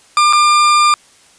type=tone with dropouts; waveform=40% pulse; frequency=1198 Hz; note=D6; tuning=34 cents sharp; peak=-7 dBFS; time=0.17-0.94 s; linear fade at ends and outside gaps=1 ms; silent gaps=0.327-0.332 s; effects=white hiss -47 dBFS RMS until 1.38 s + resampled to 22050 Hz